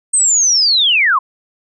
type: linear sweep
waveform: sine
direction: down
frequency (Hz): 8460 to 987.8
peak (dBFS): -9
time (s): 0.13-1.19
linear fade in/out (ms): 10
effects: none